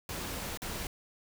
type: noise with dropouts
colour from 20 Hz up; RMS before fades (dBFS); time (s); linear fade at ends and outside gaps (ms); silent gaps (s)
pink; -38; 0.09-0.87; 2; 0.574-0.619
effects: none